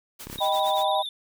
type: noise with tremolo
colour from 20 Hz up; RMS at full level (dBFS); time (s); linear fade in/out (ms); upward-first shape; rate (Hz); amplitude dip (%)
white; -39; 0.19-0.84; 10; sine; 8.7; 80
type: tone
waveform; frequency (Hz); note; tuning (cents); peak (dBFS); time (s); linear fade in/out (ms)
5% pulse; 34; C#1; -33; -27; 0.24-0.4; 20
type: tone with vibrato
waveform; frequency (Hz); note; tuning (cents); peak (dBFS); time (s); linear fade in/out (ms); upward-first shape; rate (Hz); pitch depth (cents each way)
triangle; 3654; A#7; -35; -29; 0.38-1.09; 2; square; 14; 51
type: chord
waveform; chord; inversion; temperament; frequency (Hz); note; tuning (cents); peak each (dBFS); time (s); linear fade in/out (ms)
sine; Eb augmented; none; equal; 622.3 / 784 / 987.8; Eb5 / G5 / B5; 0 / 0 / 0; -26 / -24 / -27; 0.4-1.03; 20
effects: none